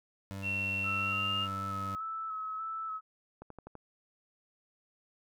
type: tone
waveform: 25% pulse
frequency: 97.7 Hz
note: G2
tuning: 5 cents flat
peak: -35 dBFS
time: 0.31-1.95 s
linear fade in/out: 0 ms
type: tone with pitch glide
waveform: sine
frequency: 2720 to 2816 Hz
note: F7 to F7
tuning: -46 to +14 cents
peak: -31 dBFS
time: 0.42-1.48 s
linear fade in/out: 50 ms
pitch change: +60 cents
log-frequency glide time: 0.99-1.36 s
type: tone with vibrato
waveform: sine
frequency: 1301 Hz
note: E6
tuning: 23 cents flat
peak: -35 dBFS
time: 0.83-3.01 s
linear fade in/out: 50 ms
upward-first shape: square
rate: 1.7 Hz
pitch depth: 20 cents each way
type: click train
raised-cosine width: 1 ms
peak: -32 dBFS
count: 5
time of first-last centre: 3.42-3.753 s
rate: 12 Hz
effects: none